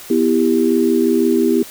sine chord, E minor, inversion second, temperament just, 247.2 / 329.6 / 395.6 Hz, B3 / E4 / G4, +2 / 0 / +16 cents, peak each -16 dBFS, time 0.1-1.63 s, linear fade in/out 5 ms, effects white hiss -36 dBFS RMS until 1.7 s

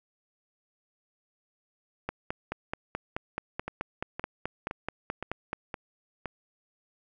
two click trains, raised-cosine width 0.5 ms, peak -16 / -19 dBFS, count 17 / 6, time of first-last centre 2.09-5.531 / 3.68-6.257 s, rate 4.65 / 1.94 Hz, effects none

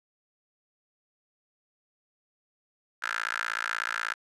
15% pulse tone with high-pass filter, 56.4 Hz, A1, 44 cents sharp, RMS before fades -32 dBFS, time 3.02-4.14 s, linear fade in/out 10 ms, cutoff 1500 Hz, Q 6.9, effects low-pass 9000 Hz 12 dB/octave

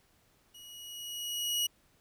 sawtooth tone with level ramp, 2906 Hz, F#7, 32 cents flat, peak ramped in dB -47 to -24 dBFS, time 0.54-1.67 s, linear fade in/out 10 ms, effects pink hiss -68 dBFS RMS until 2 s

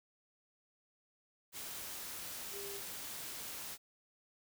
sine tone in noise, 400 Hz, G4, 35 cents sharp, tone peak -46 dBFS, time 2.51-2.81 s, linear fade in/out 50 ms, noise white, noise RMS -45 dBFS, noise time 1.52-3.78 s, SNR -4 dB, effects none

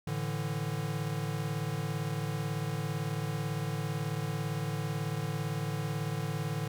square chord, A suspended fourth, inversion none, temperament equal, 110 / 146.83 / 164.81 Hz, A2 / D3 / E3, 0 / 0 / 0 cents, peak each -38 / -35 / -39 dBFS, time 0.07-6.68 s, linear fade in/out 5 ms, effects none

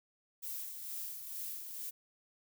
violet noise with tremolo, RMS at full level -41 dBFS, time 0.42-1.91 s, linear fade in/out 20 ms, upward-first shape sine, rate 2.2 Hz, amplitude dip 45%, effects none

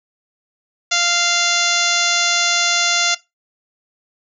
harmonic tone, 695 Hz, F5, 9 cents flat, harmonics 1 / 2 / 3 / 4 / 5 / 6 / 7 / 8 / 9 / 10, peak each -26 / -22 / -22 / -22 / -22 / -24 / -25 / -25 / -24 / -24 dBFS, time 0.91-3.15 s, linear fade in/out 10 ms, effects noise-tail reverb RT60 0.2 s tail -19 dB re dry

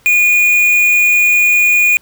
triangle tone with quantisation, 2445 Hz, D#7, 31 cents flat, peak -6 dBFS, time 0.06-1.97 s, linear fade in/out 0 ms, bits 3, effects pink hiss -50 dBFS RMS until 2.01 s

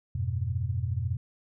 sine chord, F diminished, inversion none, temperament equal with one note detuned, 87.31 / 101.69 / 123.47 Hz, F2 / Ab2 / Cb3, 0 / -36 / 0 cents, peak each -31 / -32 / -31 dBFS, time 0.15-1.17 s, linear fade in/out 5 ms, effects none

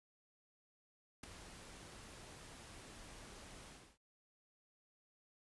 pink noise with ADSR envelope, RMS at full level -45 dBFS, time 1.23-3.98 s, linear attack 7 ms, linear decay 6 ms, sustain -10 dB, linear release 300 ms, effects resampled to 24000 Hz

